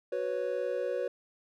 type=chord; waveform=triangle; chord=F# suspended fourth; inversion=none; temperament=equal; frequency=370 / 493.9 / 554.4 Hz; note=F#4 / B4 / C#5; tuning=0 / 0 / 0 cents; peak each=-35 / -31 / -32 dBFS; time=0.12-1.08 s; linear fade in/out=5 ms; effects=none